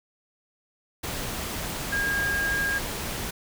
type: tone in noise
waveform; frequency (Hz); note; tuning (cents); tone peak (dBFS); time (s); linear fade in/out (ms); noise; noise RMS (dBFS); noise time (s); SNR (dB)
sine; 1623; G#6; -40; -24; 1.92-2.79; 10; pink; -32; 1.03-3.31; +5
effects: none

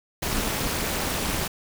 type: noise with amplitude modulation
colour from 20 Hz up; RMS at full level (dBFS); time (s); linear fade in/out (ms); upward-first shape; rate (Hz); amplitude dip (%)
pink; -23; 0.22-1.48; 10; sine; 242; 85
effects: none

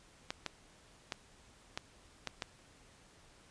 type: clicks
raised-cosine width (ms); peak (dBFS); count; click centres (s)
0.2; -19; 6; 0.305 / 0.463 / 1.122 / 1.775 / 2.273 / 2.422
effects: pink hiss -62 dBFS RMS until 3.5 s + resampled to 22050 Hz

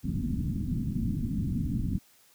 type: low-pass noise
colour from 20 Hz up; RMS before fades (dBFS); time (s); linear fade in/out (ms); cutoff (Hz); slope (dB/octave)
white; -30; 0.03-1.99; 20; 260; 48
effects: white hiss -61 dBFS RMS until 2.34 s

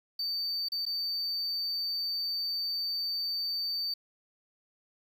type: tone with dropouts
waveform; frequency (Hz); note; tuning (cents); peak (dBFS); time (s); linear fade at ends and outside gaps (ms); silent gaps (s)
triangle; 4588; D8; -41; -29; 0.19-3.94; 5; 0.686-0.719 / 0.854-0.863
effects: 10-bit

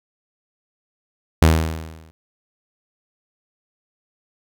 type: tone with exponential decay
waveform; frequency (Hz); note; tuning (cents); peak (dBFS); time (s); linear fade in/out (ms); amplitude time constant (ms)
sawtooth; 80.1; E2; -49; -4; 1.42-2.11; 0; 150
effects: none

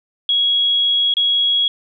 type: tone with dropouts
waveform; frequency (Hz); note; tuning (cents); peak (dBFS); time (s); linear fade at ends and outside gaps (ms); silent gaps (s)
sine; 3322; G#7; 0; -13; 0.29-1.68; 2; 1.139-1.168
effects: none

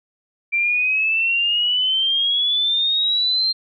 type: exponential sweep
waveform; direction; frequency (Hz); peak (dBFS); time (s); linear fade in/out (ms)
sine; up; 2349 to 4186; -16; 0.52-3.53; 20
effects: none

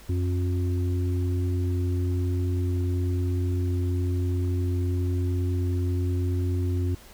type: harmonic tone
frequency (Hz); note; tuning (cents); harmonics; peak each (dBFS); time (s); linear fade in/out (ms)
89.9; F#2; -49; 1 / 3 / 4; -23 / -33 / -35; 0.09-6.95; 5
effects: added 50 Hz sine -52 dBFS peak until 7.13 s + pink hiss -50 dBFS RMS until 7.13 s

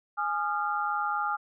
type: tone cluster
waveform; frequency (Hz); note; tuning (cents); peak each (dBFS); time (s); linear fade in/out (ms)
sine; 832 / 1218 / 1382; G#5 / D#6 / F6; +3 / -37 / -19; -31; 0.17-1.37; 20
effects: none

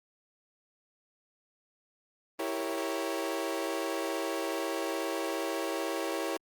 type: chord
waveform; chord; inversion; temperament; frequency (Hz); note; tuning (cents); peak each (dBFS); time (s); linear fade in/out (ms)
30% pulse; E diminished seventh; none; equal; 329.6 / 392 / 466.2 / 554.4; E4 / G4 / Bb4 / Db5; 0 / 0 / 0 / 0; -33 / -35 / -36 / -34; 2.39-6.37; 5
effects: Opus 24 kbps

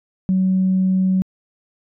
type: tone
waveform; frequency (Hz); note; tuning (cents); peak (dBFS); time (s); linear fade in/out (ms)
sine; 187.6; F#3; +24; -13; 0.29-1.22; 0
effects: tanh soft clip ceiling -9 dBFS

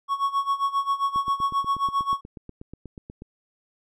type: tone with tremolo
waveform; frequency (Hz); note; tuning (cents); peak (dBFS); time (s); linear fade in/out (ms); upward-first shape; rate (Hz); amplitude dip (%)
triangle; 1108.7; C#6; 0; -17; 0.08-2.21; 50; sine; 7.5; 85
type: click train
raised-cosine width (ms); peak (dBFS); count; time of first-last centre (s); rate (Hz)
3; -26; 18; 1.16-3.221; 8.25
effects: none

